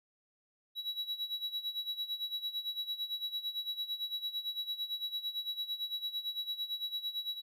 triangle tone with tremolo, 3900 Hz, B7, 23 cents flat, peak -31 dBFS, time 0.75-7.42 s, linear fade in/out 50 ms, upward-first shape sine, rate 8.9 Hz, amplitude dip 80%, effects none

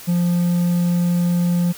triangle tone, 174.61 Hz, F3, in tune, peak -13 dBFS, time 0.07-1.73 s, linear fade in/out 20 ms, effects white hiss -38 dBFS RMS until 1.77 s

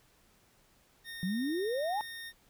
25% pulse tone, 1840 Hz, A#6, 23 cents flat, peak -38 dBFS, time 1.04-2.33 s, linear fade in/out 50 ms
sine exponential sweep, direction up, 173.8 to 880 Hz, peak -30 dBFS, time 1.23-2.01 s, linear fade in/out 0 ms
effects pink hiss -66 dBFS RMS until 2.49 s

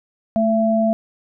sine tone pair together, 220 / 670.2 Hz, A3 / E5, 0 / +29 cents, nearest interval octave + perfect fifth, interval 1929 cents, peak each -17 dBFS, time 0.36-0.93 s, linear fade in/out 0 ms, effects none

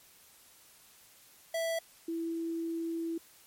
square / sine tone pair in turn, 659.3 / 331 Hz, E5 / E4, 0 / +7 cents, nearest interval octave, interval 1193 cents, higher first, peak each -31 / -32 dBFS, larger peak first, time 1.54-1.79 / 2.08-3.18 s, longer second, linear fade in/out 5 ms, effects white hiss -59 dBFS RMS until 3.46 s + MP3 64 kbps

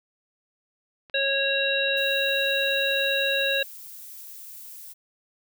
clicks, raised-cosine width 0.3 ms, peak -32 dBFS, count 11, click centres 1.098 / 1.879 / 1.954 / 2.003 / 2.292 / 2.633 / 2.677 / 2.912 / 3.001 / 3.043 / 3.41 s
harmonic tone, 549 Hz, C#5, 17 cents flat, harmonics 1 / 3 / 5 / 7, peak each -27 / -27 / -27 / -27 dBFS, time 1.14-3.63 s, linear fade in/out 5 ms
violet noise, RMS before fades -42 dBFS, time 1.96-4.94 s, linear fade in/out 20 ms
effects none

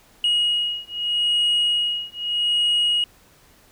sine beating tone pair, 2888 / 2888.8 Hz, F#7 / F#7, -43 / -42 cents, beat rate 0.8 Hz, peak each -20 dBFS, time 0.24-3.04 s, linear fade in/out 2 ms, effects tanh soft clip ceiling -15 dBFS + pink hiss -54 dBFS RMS until 3.71 s

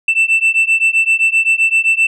sine beating tone pair, 2663 / 2670.7 Hz, E7 / E7, +17 / +22 cents, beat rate 7.7 Hz, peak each -11 dBFS, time 0.08-2.07 s, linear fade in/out 5 ms, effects tanh soft clip ceiling -7 dBFS

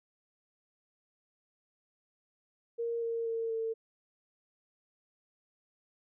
sine tone with pitch steps, 466 / 460.6 / 455.4 / 450.1 Hz, A#4 / A#4 / A#4 / A4, -1 / -21 / -40 / +39 cents, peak -31 dBFS, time 2.78-3.74 s, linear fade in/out 20 ms, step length 240 ms, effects none

